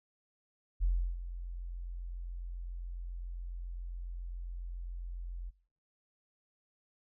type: tone with ADSR envelope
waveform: sine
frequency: 43.65 Hz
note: F1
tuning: in tune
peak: -24 dBFS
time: 0.8-5.51 s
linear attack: 35 ms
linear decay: 330 ms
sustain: -14 dB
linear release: 25 ms
effects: noise-tail reverb RT60 0.5 s tail -22 dB re dry + tanh soft clip ceiling -20 dBFS